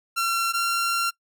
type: tone pair in turn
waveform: sawtooth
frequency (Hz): 1362 / 1373.1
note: F6 / F6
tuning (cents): -44 / -30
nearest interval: unison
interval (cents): 14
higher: second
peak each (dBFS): -18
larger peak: neither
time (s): 0.16-0.53 / 0.53-1.11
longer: second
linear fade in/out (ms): 20
effects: noise-tail reverb RT60 0.1 s tail -23 dB re dry